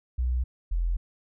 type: tone pair in turn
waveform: sine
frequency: 62 / 42.82 Hz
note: B1 / F1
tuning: +7 / -33 cents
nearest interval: tritone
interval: 640 cents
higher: first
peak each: -23 dBFS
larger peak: neither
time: 0.18-0.44 / 0.71-0.97 s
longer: neither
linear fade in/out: 10 ms
effects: none